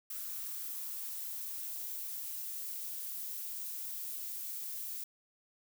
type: noise with high-pass filter sweep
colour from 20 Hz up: violet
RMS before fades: -41 dBFS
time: 0.1-5.04 s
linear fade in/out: 5 ms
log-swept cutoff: 1300 to 210 Hz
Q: 3.2
effects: none